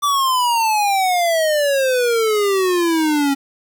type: exponential sweep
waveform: square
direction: down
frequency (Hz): 1174.7 to 273.3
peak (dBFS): -15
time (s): 0.02-3.35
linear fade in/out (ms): 20
effects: 8-bit